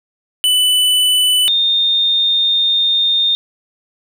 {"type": "tone pair in turn", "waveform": ["square", "sine"], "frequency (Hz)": [2989, 3648], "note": ["F#7", "A#7"], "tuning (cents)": [17, -38], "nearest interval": "minor third", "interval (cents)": 345, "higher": "second", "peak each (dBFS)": -11, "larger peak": "neither", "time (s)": [[0.44, 1.48], [1.48, 3.35]], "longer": "second", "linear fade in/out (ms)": 0, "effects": ["8-bit"]}